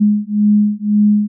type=beating tone pair; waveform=sine; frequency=207.7 / 209.6 Hz; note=G#3 / G#3; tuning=0 / +16 cents; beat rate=1.9 Hz; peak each=-13 dBFS; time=0-1.28 s; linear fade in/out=20 ms; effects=none